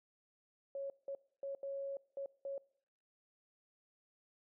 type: tone bursts at uneven times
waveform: sine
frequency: 552 Hz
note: C#5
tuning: 7 cents flat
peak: -39 dBFS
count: 6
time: 0.75-0.9 / 1.08-1.15 / 1.43-1.55 / 1.63-1.97 / 2.17-2.26 / 2.45-2.58 s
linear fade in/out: 2 ms
effects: noise-tail reverb RT60 0.7 s tail -23 dB re dry